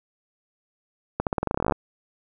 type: accelerating click train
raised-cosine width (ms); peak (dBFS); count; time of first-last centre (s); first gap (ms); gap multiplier
1; -9; 17; 1.2-1.722; 68; 0.89
effects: none